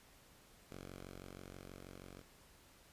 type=tone with level ramp; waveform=5% pulse; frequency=46.25 Hz; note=F#1; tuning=in tune; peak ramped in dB=-38 to -42 dBFS; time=0.7-2.22 s; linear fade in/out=10 ms; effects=pink hiss -64 dBFS RMS until 2.92 s + resampled to 32000 Hz